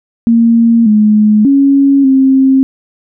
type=tone with pitch steps; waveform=sine; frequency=231.1 / 212.2 / 276.8 / 266.3 Hz; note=A#3 / G#3 / C#4 / C4; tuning=-15 / +38 / -2 / +31 cents; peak=-4 dBFS; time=0.27-2.63 s; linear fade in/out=0 ms; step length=590 ms; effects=none